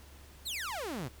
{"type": "exponential sweep", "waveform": "sawtooth", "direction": "down", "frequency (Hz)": [4512, 110], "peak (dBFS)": -32, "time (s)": [0.45, 1.09], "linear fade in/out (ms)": 20, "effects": ["added 70 Hz sine -53 dBFS peak until 1.2 s", "pink hiss -57 dBFS RMS until 1.2 s"]}